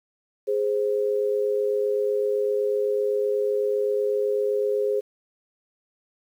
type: tone pair together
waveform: sine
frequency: 415.3 / 523.2 Hz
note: G#4 / C5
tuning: 0 / 0 cents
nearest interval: major third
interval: 400 cents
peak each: -22 / -26 dBFS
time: 0.47-5.01 s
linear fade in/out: 20 ms
effects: 9-bit